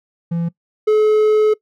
triangle tone pair in turn, 169 / 428.6 Hz, E3 / A4, +43 / -45 cents, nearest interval octave + major third, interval 1612 cents, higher second, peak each -15 / -8 dBFS, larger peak second, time 0.31-0.49 / 0.87-1.54 s, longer second, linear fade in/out 10 ms, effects noise-tail reverb RT60 0.1 s tail -21 dB re dry

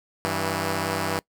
5% pulse tone pair together, 96.98 / 163.1 Hz, G2 / E3, -18 / -18 cents, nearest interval major sixth, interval 900 cents, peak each -16 dBFS, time 0.25-1.19 s, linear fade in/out 0 ms, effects noise-tail reverb RT60 0.1 s tail -23 dB re dry

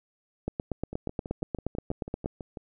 two click trains, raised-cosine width 2 ms, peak -16 / -24 dBFS, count 16 / 11, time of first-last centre 0.48-2.259 / 0.93-2.572 s, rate 8.43 / 6.09 Hz, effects none

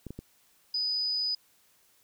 clicks, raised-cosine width 3 ms, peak -26 dBFS, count 3, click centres 0.067 / 0.106 / 0.19 s
sine tone, 4978 Hz, D#8, in tune, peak -27 dBFS, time 0.74-1.35 s, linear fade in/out 5 ms
effects white hiss -65 dBFS RMS until 2.03 s

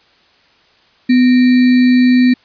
sine tone with sample-and-hold, 250.7 Hz, B3, 26 cents sharp, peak -6 dBFS, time 1.09-2.34 s, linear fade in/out 10 ms, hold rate 2100 Hz, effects white hiss -51 dBFS RMS until 2.44 s + resampled to 11025 Hz

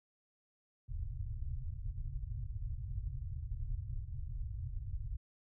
pink low-pass noise, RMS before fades -40 dBFS, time 0.88-5.17 s, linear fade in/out 10 ms, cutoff 130 Hz, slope 96 dB/octave, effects none

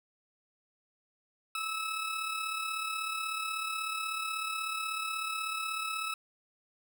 20% pulse tone with amplitude modulation, 1301 Hz, E6, 23 cents flat, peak -26 dBFS, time 1.55-6.14 s, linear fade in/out 2 ms, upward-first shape sine, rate 36.3 Hz, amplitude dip 45%, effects none

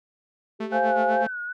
sine tone, 392 Hz, G4, in tune, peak -33 dBFS, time 0.59-1.23 s, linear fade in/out 20 ms
sawtooth tone with tremolo, 220 Hz, A3, in tune, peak -23 dBFS, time 0.6-1.27 s, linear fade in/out 5 ms, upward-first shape sine, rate 8 Hz, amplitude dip 75%
sine chord, F minor, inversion second, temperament equal, 523.3 / 698.5 / 830.6 Hz, C5 / F5 / Ab5, 0 / 0 / 0 cents, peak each -24 dBFS, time 0.71-1.28 s, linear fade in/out 50 ms
sine tone with vibrato, 1497 Hz, F#6, 20 cents sharp, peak -29 dBFS, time 0.72-1.53 s, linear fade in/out 10 ms, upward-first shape sine, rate 2.5 Hz, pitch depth 71 cents each way
effects low-pass 3000 Hz 12 dB/octave

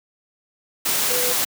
sine tone in noise, 495.8 Hz, B4, 7 cents sharp, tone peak -25 dBFS, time 1.1-1.33 s, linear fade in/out 10 ms, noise white, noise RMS -21 dBFS, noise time 0.85-1.45 s, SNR -7 dB, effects high-pass 150 Hz 12 dB/octave

